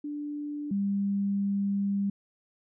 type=tone pair in turn; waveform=sine; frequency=293.7 / 199.39 Hz; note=D4 / G3; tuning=0 / +30 cents; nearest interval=perfect fifth; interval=670 cents; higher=first; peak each=-32 / -25 dBFS; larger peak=second; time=0.04-0.71 / 0.71-2.1 s; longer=second; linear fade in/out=5 ms; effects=none